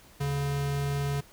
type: tone pair together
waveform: square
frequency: 76.08 / 141.4 Hz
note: D#2 / C#3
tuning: -38 / +35 cents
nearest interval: major seventh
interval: 1073 cents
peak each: -40 / -28 dBFS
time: 0.2-1.21 s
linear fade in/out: 10 ms
effects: pink hiss -55 dBFS RMS until 1.32 s